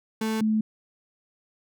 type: tone pair in turn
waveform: 35% pulse / sine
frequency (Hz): 220 / 217.1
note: A3 / A3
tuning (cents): 0 / -23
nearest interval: unison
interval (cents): 23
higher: first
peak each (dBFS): -23 / -20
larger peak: second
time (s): 0.21-0.41 / 0.41-0.61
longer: neither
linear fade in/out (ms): 5
effects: none